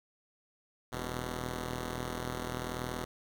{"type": "tone pair together", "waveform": "5% pulse", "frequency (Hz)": [40.59, 125.4], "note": ["E1", "B2"], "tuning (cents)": [-26, 27], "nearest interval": "octave + minor sixth", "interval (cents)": 1953, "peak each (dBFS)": -27, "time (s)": [0.92, 3.05], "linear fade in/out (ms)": 10, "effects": []}